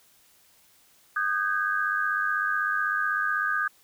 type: tone cluster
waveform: sine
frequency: 1231 / 1537 / 1633 Hz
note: D#6 / G6 / G#6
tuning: -19 / -35 / -30 cents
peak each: -28 dBFS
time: 1.16-3.68 s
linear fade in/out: 5 ms
effects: white hiss -60 dBFS RMS until 3.83 s